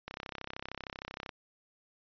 click train, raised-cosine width 0.3 ms, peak -23 dBFS, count 41, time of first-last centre 0.08-1.292 s, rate 33 Hz, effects resampled to 11025 Hz

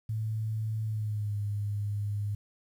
sine tone with pitch glide, 109.6 to 102.85 Hz, A2 to G#2, -6 to -16 cents, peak -29 dBFS, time 0.09-2.35 s, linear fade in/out 5 ms, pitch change -110 cents, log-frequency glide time 0.84-1.36 s, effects 10-bit

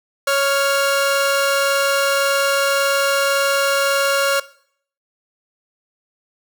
sawtooth tone pair together, 554.4 / 1396.9 Hz, C#5 / F6, 0 / 0 cents, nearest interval octave + major third, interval 1600 cents, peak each -13 / -16 dBFS, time 0.27-4.4 s, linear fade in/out 5 ms, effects noise-tail reverb RT60 0.6 s tail -19 dB re dry

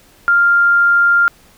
sine tone, 1396.9 Hz, F6, in tune, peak -8 dBFS, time 0.28-1.28 s, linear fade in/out 0 ms, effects pink hiss -48 dBFS RMS until 1.57 s

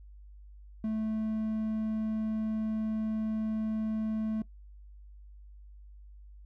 triangle tone, 218.4 Hz, A3, 13 cents flat, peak -27 dBFS, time 0.84-4.42 s, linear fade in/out 2 ms, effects noise-tail reverb RT60 0.1 s tail -19 dB re dry + added 50 Hz sine -48 dBFS peak until 6.45 s

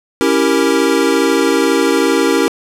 square chord, C# diminished seventh, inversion none, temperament equal, 277.2 / 329.6 / 392 / 466.2 Hz, C#4 / E4 / G4 / Bb4, 0 / 0 / 0 / 0 cents, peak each -17 dBFS, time 0.21-2.48 s, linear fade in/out 0 ms, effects low-pass 11000 Hz 12 dB/octave + 7-bit

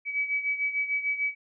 sine beating tone pair, 2281 / 2287.7 Hz, C#7 / D7, +49 / -46 cents, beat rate 6.7 Hz, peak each -27 / -32 dBFS, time 0.05-1.35 s, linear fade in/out 50 ms, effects none

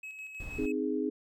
triangle tone with tremolo, 2566 Hz, E7, 47 cents flat, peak -38 dBFS, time 0.03-0.72 s, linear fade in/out 5 ms, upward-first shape square, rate 6.3 Hz, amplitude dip 40%
brown noise, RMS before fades -41 dBFS, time 0.4-0.66 s, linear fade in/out 2 ms
sine chord, Ab major, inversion first, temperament equal, 261.6 / 311.1 / 415.3 Hz, C4 / Eb4 / Ab4, 0 / 0 / 0 cents, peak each -33 dBFS, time 0.58-1.1 s, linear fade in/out 10 ms
effects none

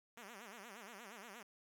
5% pulse tone with vibrato, 215.8 Hz, A3, 33 cents flat, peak -40 dBFS, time 0.17-1.43 s, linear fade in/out 5 ms, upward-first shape sine, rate 8.5 Hz, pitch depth 210 cents each way, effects none

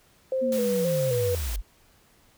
sine tone with vibrato, 506 Hz, B4, 42 cents sharp, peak -23 dBFS, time 0.32-1.35 s, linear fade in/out 2 ms, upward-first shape square, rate 1.9 Hz, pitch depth 60 cents each way
sine linear sweep, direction down, 250 to 38.93 Hz, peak -27 dBFS, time 0.41-1.62 s, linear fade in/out 20 ms
white noise, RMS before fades -37 dBFS, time 0.52-1.56 s, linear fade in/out 2 ms
effects pink hiss -60 dBFS RMS until 2.37 s

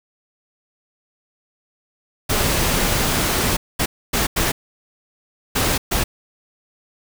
pink noise bursts at uneven times, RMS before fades -19 dBFS, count 6, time 2.29-3.57 / 3.79-3.86 / 4.13-4.27 / 4.36-4.52 / 5.55-5.78 / 5.91-6.04 s, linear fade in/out 10 ms, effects none

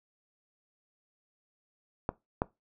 clicks, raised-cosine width 1 ms, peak -15 / -13 dBFS, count 2, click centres 2.091 / 2.419 s, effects noise-tail reverb RT60 0.2 s tail -20 dB re dry

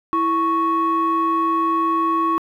sine tone pair together, 329.6 / 1108.6 Hz, E4 / C#6, 0 / 0 cents, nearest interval octave + major sixth, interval 2100 cents, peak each -20 / -16 dBFS, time 0.13-2.38 s, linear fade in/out 0 ms, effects tanh soft clip ceiling -12 dBFS + 9-bit

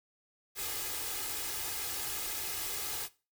white noise with comb filter, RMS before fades -37 dBFS, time 0.55-3.09 s, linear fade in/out 50 ms, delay 2.4 ms, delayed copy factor +0.7, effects noise-tail reverb RT60 0.3 s tail -18 dB re dry

